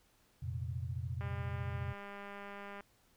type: chord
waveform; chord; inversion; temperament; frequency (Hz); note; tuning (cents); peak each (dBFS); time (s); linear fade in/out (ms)
sine; F suspended fourth; none; equal; 87.31 / 116.54 / 130.81; F2 / Bb2 / C3; 0 / 0 / 0; -40 / -41 / -42; 0.42-1.93; 10
type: click train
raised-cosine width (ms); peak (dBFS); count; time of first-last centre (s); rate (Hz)
0.5; -33; 322; 1.21-2.807; 201
effects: pink hiss -70 dBFS RMS until 3.16 s